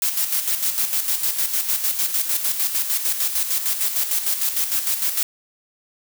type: noise with tremolo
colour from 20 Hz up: blue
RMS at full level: -20 dBFS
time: 0.02-5.23 s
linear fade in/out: 2 ms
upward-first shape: square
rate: 6.6 Hz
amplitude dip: 55%
effects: none